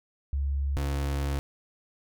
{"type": "tone pair in turn", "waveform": ["sine", "35% pulse"], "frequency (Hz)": [69.6, 69.99], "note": ["C#2", "C#2"], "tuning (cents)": [8, 17], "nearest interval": "unison", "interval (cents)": 9, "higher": "second", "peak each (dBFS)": -25, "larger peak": "neither", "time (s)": [[0.33, 0.77], [0.77, 1.39]], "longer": "second", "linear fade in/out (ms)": 0, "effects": []}